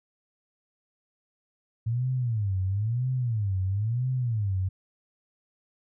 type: tone with vibrato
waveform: sine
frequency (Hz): 110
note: A2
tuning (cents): 0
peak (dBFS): -24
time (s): 1.86-4.69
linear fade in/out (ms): 10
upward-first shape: sine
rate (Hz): 1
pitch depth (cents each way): 280
effects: none